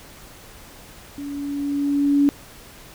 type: tone with level ramp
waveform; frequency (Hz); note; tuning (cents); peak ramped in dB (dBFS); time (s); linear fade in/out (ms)
sine; 284.4; C#4; +45; -29 to -12; 1.18-2.29; 0
effects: pink hiss -44 dBFS RMS until 2.94 s